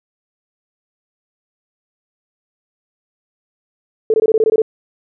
sine tone bursts, 440 Hz, A4, in tune, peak -9 dBFS, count 9, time 4.1-4.619 s, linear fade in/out 2 ms, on 39 ms, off 21 ms, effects none

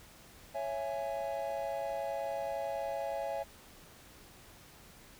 triangle chord, C# minor, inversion none, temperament just, 554.4 / 665.2 / 831.5 Hz, C#5 / E5 / G#5, 0 / +16 / +2 cents, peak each -36 / -36 / -38 dBFS, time 0.54-3.44 s, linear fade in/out 20 ms, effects pink hiss -56 dBFS RMS until 5.19 s

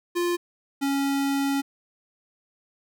square tone pair in turn, 349.2 / 277.2 Hz, F4 / C#4, 0 / 0 cents, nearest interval major third, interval 400 cents, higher first, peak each -23 dBFS, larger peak neither, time 0.15-0.37 / 0.81-1.62 s, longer second, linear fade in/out 20 ms, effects none

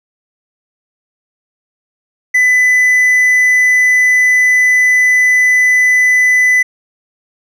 triangle tone, 2000 Hz, B6, 21 cents sharp, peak -5 dBFS, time 2.34-6.63 s, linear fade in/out 10 ms, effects none

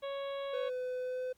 harmonic tone, 554.4 Hz, C#5, in tune, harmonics 1 / 2 / 3 / 4 / 5 / 6 / 7, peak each -36 / -45 / -53 / -53 / -56 / -51 / -55 dBFS, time 0.02-0.7 s, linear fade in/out 20 ms
triangle tone with pitch glide, 504 to 508.1 Hz, B4 to B4, +35 to +49 cents, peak -32 dBFS, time 0.53-1.33 s, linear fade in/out 10 ms, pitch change +14 cents, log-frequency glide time 1-1.21 s
effects pink hiss -71 dBFS RMS until 1.37 s + MP3 96 kbps

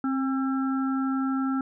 harmonic tone with a mistuned harmonic, 268.8 Hz, C4, 47 cents sharp, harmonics 1 / 3 / 5 / 6, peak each -24 / -38 / -33 / -46 dBFS, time 0.04-1.61 s, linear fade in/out 2 ms, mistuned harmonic 1, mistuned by -20 cents, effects none

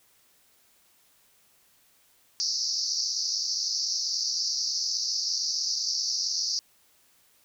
white band-pass noise, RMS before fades -29 dBFS, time 2.4-6.59 s, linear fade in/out 0 ms, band 4500 to 5900 Hz, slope 96 dB/octave, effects white hiss -63 dBFS RMS until 7.44 s

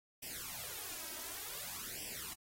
white noise with flanger, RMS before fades -45 dBFS, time 0.22-2.34 s, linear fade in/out 10 ms, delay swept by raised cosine 0.37 to 3.17 ms, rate 0.55 Hz, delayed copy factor +1, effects AAC 48 kbps

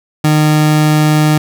30% pulse tone, 152.7 Hz, D#3, 32 cents flat, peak -5 dBFS, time 0.24-1.38 s, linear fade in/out 5 ms, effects none

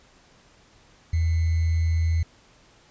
sine tone with sample-and-hold, 82.2 Hz, E2, 4 cents flat, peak -19 dBFS, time 1.13-2.23 s, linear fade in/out 5 ms, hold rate 2100 Hz, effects pink hiss -56 dBFS RMS until 2.9 s + resampled to 16000 Hz

